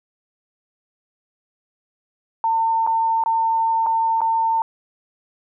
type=tone with dropouts; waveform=sine; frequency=903 Hz; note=A5; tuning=45 cents sharp; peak=-16 dBFS; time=2.44-4.62 s; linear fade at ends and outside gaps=1 ms; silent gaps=2.866-2.873 / 3.238-3.26 / 3.863-3.867 / 4.207-4.216 s; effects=none